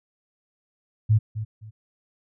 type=tone with echo; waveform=sine; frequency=108.6 Hz; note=A2; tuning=22 cents flat; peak=-14 dBFS; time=1.09-1.19 s; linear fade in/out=20 ms; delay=260 ms; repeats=2; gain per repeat=-12 dB; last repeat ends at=1.71 s; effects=none